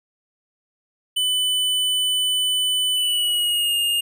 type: tone with pitch glide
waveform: square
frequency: 3000 to 2832 Hz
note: F#7 to F7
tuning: +23 to +23 cents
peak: -19 dBFS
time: 1.16-4.01 s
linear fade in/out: 10 ms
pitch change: -100 cents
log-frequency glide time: 2.94-3.76 s
effects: none